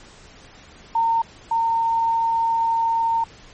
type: tone pair in turn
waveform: sine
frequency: 914 / 914 Hz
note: A#5 / A#5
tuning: -34 / -34 cents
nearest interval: unison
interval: 0 cents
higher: neither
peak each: -16 / -17 dBFS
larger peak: first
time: 0.95-1.22 / 1.51-3.24 s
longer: second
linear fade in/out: 5 ms
effects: pink hiss -46 dBFS RMS until 3.53 s + MP3 32 kbps